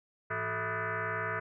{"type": "tone with frequency modulation", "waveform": "sine", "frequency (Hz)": 106.5, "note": "G#2", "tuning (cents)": 44, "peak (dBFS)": -31, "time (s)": [0.3, 1.4], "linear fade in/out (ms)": 10, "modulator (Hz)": 273, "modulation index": 6.5, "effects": []}